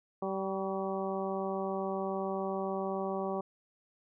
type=harmonic tone with a mistuned harmonic; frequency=192.9 Hz; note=G3; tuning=28 cents flat; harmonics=1 / 2 / 3 / 4 / 5 / 6; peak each=-38 / -36 / -38 / -39 / -44 / -43 dBFS; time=0.22-3.41 s; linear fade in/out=5 ms; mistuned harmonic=6; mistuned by=-32 cents; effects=none